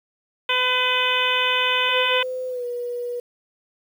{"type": "harmonic tone", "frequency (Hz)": 504, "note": "B4", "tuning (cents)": 35, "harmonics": [1, 2, 3, 4, 5, 6, 7], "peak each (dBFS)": [-28, -25, -27, -28, -24, -24, -27], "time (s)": [0.49, 2.23], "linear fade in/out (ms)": 5}
{"type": "tone with pitch glide", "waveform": "sine", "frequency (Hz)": [510, 484.7], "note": ["C5", "B4"], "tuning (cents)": [-44, -32], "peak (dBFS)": -25, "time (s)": [1.89, 3.2], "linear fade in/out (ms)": 5, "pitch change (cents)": -88, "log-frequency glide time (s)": [2.48, 2.65]}
{"effects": ["8-bit"]}